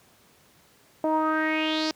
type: tone with low-pass filter sweep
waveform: sawtooth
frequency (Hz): 313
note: D#4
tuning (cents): +10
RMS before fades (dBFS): -25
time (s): 1.04-1.91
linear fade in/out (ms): 0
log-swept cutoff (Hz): 740 to 5200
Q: 5.2
effects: pink hiss -58 dBFS RMS until 1.95 s + high-pass 100 Hz 12 dB/octave